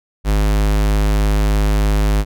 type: tone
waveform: square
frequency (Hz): 51.6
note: G#1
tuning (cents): -10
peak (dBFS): -13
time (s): 0.24-2.25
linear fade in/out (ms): 50
effects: none